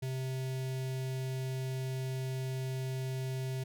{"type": "tone with notch filter", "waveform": "square", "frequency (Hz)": 130.81, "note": "C3", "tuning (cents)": 0, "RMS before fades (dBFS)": -36, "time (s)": [0.02, 3.64], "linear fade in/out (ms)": 10, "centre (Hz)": 1200, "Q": 1.2, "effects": []}